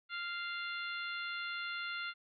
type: harmonic tone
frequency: 696 Hz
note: F5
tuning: 6 cents flat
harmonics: 2 / 3 / 4 / 5 / 6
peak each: -40 / -44 / -46 / -48 / -50 dBFS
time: 0.09-2.14 s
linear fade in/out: 50 ms
effects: none